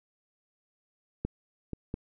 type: clicks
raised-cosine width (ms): 3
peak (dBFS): -17 / -22 / -20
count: 3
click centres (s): 1.25 / 1.733 / 1.941
effects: none